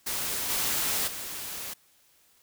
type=noise with level steps; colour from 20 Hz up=white; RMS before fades=-31 / -28 / -37 dBFS; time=0.06-1.74 s; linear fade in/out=10 ms; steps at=0.49 / 1.07 s; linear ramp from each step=10 ms; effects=white hiss -63 dBFS RMS until 2.42 s